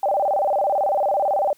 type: tone with vibrato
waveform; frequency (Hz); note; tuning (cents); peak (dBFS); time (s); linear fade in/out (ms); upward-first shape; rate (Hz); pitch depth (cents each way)
sine; 680; F5; -46; -17; 0.03-1.53; 2; square; 18; 250
effects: white hiss -58 dBFS RMS until 1.57 s